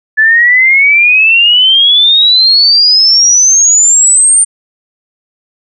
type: exponential sweep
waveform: sine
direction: up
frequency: 1725 to 9020 Hz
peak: -3 dBFS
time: 0.17-4.45 s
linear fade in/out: 20 ms
effects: none